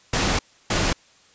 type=noise bursts at uneven times; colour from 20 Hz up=pink; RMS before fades=-21 dBFS; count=2; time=0.13-0.39 / 0.7-0.93 s; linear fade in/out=5 ms; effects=white hiss -55 dBFS RMS until 1.34 s + resampled to 16000 Hz